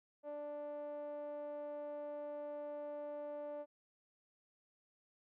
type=tone with low-pass filter; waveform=5% pulse; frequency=293.7 Hz; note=D4; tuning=in tune; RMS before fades=-45 dBFS; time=0.23-3.66 s; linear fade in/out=50 ms; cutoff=640 Hz; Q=6.1; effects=none